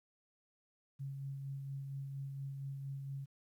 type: tone with tremolo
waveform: sine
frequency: 137.5 Hz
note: C#3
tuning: 14 cents flat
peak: -39 dBFS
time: 0.99-3.26 s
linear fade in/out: 20 ms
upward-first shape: sine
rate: 4.3 Hz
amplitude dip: 30%
effects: 12-bit